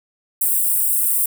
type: high-pass noise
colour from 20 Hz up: white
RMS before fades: -18 dBFS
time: 0.41-1.26 s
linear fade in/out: 5 ms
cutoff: 8000 Hz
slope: 96 dB/octave
effects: none